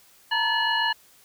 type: tone cluster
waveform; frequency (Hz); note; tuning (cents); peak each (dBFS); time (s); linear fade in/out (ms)
sine; 906 / 953 / 1725 / 2914 / 4200; A#5 / A#5 / A6 / F#7 / C8; -50 / +38 / -35 / -27 / +6; -27 / -29 / -25 / -27 / -33; 0.31-0.93; 10
effects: white hiss -56 dBFS RMS until 1.24 s